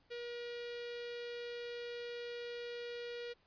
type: tone with notch filter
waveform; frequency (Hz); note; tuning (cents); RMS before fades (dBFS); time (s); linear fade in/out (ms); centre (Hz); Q
sawtooth; 478; A#4; +43; -44; 0.1-3.34; 20; 1000; 0.98
effects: pink hiss -72 dBFS RMS until 3.46 s + resampled to 11025 Hz